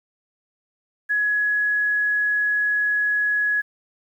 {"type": "tone", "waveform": "sine", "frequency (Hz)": 1681, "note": "G#6", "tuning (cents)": 20, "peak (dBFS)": -18, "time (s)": [1.09, 3.62], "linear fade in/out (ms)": 20, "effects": ["9-bit"]}